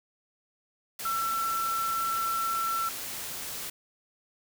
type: tone in noise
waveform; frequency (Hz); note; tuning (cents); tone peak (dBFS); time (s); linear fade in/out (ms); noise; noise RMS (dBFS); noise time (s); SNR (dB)
sine; 1341; E6; +29; -27; 1.05-2.89; 5; white; -37; 0.99-3.7; +7
effects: none